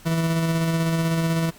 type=tone with tremolo; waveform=40% pulse; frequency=164.1 Hz; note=E3; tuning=8 cents flat; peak=-18 dBFS; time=0.05-1.51 s; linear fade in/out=20 ms; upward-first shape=square; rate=16 Hz; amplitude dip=25%; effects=pink hiss -48 dBFS RMS until 1.58 s + Opus 48 kbps